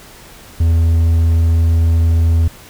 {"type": "tone with hard clipping", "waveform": "triangle", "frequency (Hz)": 82.8, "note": "E2", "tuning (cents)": 8, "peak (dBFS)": -10, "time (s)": [0.6, 2.48], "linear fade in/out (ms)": 5, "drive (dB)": 6, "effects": ["pink hiss -39 dBFS RMS until 2.69 s"]}